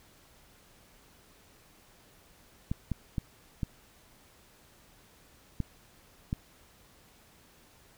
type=clicks; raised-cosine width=5 ms; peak=-18 dBFS; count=6; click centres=2.715 / 2.917 / 3.182 / 3.632 / 5.603 / 6.329 s; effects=pink hiss -60 dBFS RMS until 7.97 s